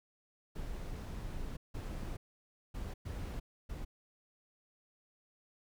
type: noise bursts at uneven times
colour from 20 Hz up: brown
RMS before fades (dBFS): -41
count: 5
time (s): 0.55-1.57 / 1.74-2.17 / 2.74-2.94 / 3.05-3.4 / 3.69-3.85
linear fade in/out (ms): 10
effects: none